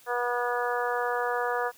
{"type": "harmonic tone", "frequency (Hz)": 242.9, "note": "B3", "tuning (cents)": -29, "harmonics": [2, 3, 4, 5, 6, 7], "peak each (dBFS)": [-30, -32, -33, -34, -35, -35], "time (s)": [0.06, 1.72], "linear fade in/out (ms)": 50, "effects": ["white hiss -56 dBFS RMS until 1.77 s"]}